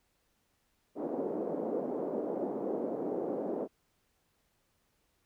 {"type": "band-pass noise", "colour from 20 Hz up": "white", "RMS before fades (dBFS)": -35, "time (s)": [0.95, 3.68], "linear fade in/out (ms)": 50, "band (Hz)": [240, 550], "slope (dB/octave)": 24, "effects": ["pink hiss -75 dBFS RMS until 5.25 s"]}